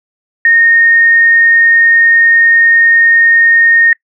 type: tone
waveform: sine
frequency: 1845 Hz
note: A#6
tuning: 18 cents flat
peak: -4 dBFS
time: 0.45-3.93 s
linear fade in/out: 2 ms
effects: noise-tail reverb RT60 0.1 s tail -24 dB re dry